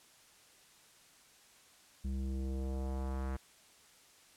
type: tone with low-pass filter sweep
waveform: square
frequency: 66.1 Hz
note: C2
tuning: 18 cents sharp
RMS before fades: -37 dBFS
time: 2.04-3.37 s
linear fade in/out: 10 ms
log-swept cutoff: 200 to 1600 Hz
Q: 1.4
effects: white hiss -62 dBFS RMS until 4.36 s + low-pass 10000 Hz 12 dB/octave